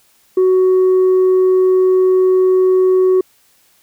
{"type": "tone with tanh clipping", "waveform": "sine", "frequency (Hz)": 372.1, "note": "F#4", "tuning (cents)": 10, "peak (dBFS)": -9, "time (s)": [0.37, 3.21], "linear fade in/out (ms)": 5, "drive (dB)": 1, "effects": ["white hiss -54 dBFS RMS until 3.82 s"]}